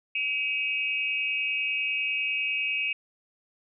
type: tone with amplitude modulation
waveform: sine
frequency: 2545 Hz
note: D#7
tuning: 39 cents sharp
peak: -21 dBFS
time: 0.15-2.93 s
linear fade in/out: 5 ms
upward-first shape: sine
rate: 250 Hz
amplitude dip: 100%
effects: none